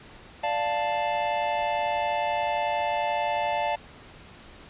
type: chord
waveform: square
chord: D minor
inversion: none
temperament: equal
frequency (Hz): 587.3 / 698.5 / 880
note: D5 / F5 / A5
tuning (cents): 0 / 0 / 0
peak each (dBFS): -31 / -30 / -28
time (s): 0.43-3.76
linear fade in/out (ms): 10
effects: pink hiss -48 dBFS RMS until 4.69 s + resampled to 8000 Hz